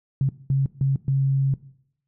sine tone bursts at uneven times, 136 Hz, C#3, 33 cents flat, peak -17 dBFS, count 4, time 0.21-0.29 / 0.5-0.66 / 0.81-0.96 / 1.08-1.54 s, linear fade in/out 2 ms, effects noise-tail reverb RT60 0.7 s tail -18 dB re dry

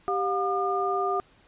sine tone cluster, 392 / 716 / 1208 Hz, G4 / F5 / D6, 0 / +43 / +48 cents, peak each -28 dBFS, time 0.08-1.2 s, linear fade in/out 0 ms, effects pink hiss -59 dBFS RMS until 1.47 s + resampled to 8000 Hz

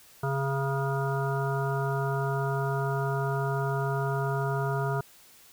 harmonic tone with a mistuned harmonic, 137 Hz, C#3, 20 cents flat, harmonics 1 / 3 / 5 / 7 / 9 / 10, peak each -28 / -33 / -35 / -36 / -38 / -38 dBFS, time 0.23-5.01 s, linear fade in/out 5 ms, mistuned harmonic 10, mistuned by +62 cents, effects white hiss -55 dBFS RMS until 5.52 s

